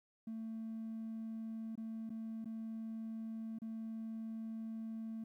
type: tone with dropouts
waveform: triangle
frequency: 223.4 Hz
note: A3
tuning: 27 cents sharp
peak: -38 dBFS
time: 0.27-5.24 s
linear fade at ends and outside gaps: 5 ms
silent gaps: 1.755-1.776 / 2.094-2.102 / 2.445-2.456 / 3.587-3.618 s
effects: tanh soft clip ceiling -37 dBFS + 13-bit